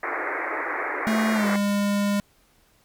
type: band-pass noise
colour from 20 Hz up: white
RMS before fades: -28 dBFS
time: 0.03-1.56 s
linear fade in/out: 2 ms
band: 290 to 2200 Hz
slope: 96 dB/octave
type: tone with pitch glide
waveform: square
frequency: 220 to 202.9 Hz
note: A3 to G#3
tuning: 0 to -40 cents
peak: -21 dBFS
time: 1.07-2.2 s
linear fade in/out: 0 ms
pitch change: -140 cents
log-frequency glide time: 1.33-1.48 s
effects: pink hiss -61 dBFS RMS until 2.84 s + MP3 96 kbps